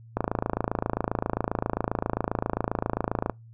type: click train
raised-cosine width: 1 ms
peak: -11 dBFS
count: 87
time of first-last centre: 0.17-3.297 s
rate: 27.5 Hz
effects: noise-tail reverb RT60 0.2 s tail -25 dB re dry + added 114 Hz sine -46 dBFS peak until 3.53 s